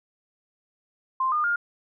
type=tone with pitch steps; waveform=sine; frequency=1046.5 / 1216.1 / 1413.1 Hz; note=C6 / D#6 / F6; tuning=0 / -40 / +20 cents; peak=-21 dBFS; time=1.2-1.56 s; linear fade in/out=5 ms; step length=120 ms; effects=none